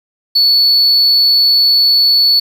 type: tone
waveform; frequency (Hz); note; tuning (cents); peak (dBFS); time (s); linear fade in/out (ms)
triangle; 4435; C#8; 0; -5; 0.35-2.4; 10
effects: tanh soft clip ceiling -1 dBFS + 7-bit